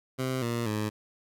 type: tone with pitch steps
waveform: 15% pulse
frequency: 130.1 / 117.93 / 106.9 Hz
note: C3 / A#2 / A2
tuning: -9 / +21 / -49 cents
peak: -22 dBFS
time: 0.18-0.9 s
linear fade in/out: 20 ms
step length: 240 ms
effects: none